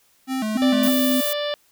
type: tone with vibrato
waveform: square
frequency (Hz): 237.9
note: A#3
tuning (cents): +35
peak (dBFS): -23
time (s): 0.27-0.92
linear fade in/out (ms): 50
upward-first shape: square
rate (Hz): 3.3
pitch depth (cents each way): 170
type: tone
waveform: sine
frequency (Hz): 257.5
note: C4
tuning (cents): -28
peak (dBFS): -18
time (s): 0.55-1.21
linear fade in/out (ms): 10
type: harmonic tone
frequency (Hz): 587.3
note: D5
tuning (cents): 0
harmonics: 1 / 2 / 3 / 4 / 5 / 6 / 7 / 8 / 9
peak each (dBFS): -24 / -35 / -34 / -41 / -34 / -31 / -41 / -41 / -45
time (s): 0.62-1.54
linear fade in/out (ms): 0
type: noise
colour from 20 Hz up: violet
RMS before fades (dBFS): -26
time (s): 0.83-1.33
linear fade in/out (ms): 2
effects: white hiss -60 dBFS RMS until 1.71 s